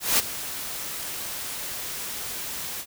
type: noise with ADSR envelope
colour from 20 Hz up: white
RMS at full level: -19 dBFS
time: 0-2.86 s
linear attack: 190 ms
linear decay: 17 ms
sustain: -14 dB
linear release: 63 ms
effects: none